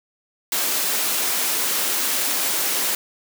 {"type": "high-pass noise", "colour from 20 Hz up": "white", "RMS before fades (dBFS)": -22, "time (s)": [0.52, 2.95], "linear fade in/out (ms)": 2, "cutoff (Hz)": 210, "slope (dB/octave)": 24, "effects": []}